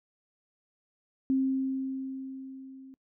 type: tone with level ramp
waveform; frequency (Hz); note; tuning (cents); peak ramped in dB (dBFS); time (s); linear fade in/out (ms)
sine; 265.5; C4; +25; -22 to -46; 1.3-2.94; 0
effects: noise-tail reverb RT60 0.1 s tail -24 dB re dry